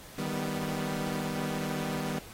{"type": "chord", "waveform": "sawtooth", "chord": "Eb augmented", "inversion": "none", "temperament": "equal", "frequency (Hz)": [155.56, 196, 246.9], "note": ["Eb3", "G3", "B3"], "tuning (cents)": [0, 0, 0], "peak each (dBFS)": -32, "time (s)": [0.18, 2.19], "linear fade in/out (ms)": 5, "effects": ["pink hiss -49 dBFS RMS until 2.33 s", "AAC 48 kbps"]}